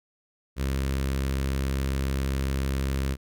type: tone with notch filter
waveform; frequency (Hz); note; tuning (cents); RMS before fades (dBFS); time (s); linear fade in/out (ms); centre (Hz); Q
sawtooth; 67.3; C2; +49; -27; 0.56-3.17; 50; 780; 1.5
effects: none